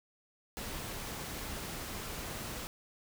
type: noise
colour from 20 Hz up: pink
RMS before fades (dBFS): -41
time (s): 0.57-2.67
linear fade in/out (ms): 0
effects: none